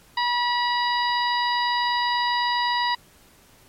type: harmonic tone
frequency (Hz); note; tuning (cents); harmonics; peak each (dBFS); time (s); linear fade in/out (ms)
968; B5; -35; 1 / 2 / 3 / 4 / 5; -22 / -27 / -33 / -30 / -31; 0.17-2.95; 5
effects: pink hiss -54 dBFS RMS until 3.68 s + MP3 64 kbps